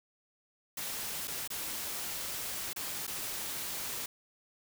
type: noise with dropouts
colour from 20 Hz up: white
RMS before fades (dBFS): -38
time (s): 0.77-4.06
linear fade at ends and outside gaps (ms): 5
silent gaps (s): 1.274-1.278 / 1.476-1.502 / 2.732-2.761 / 3.068-3.076
effects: none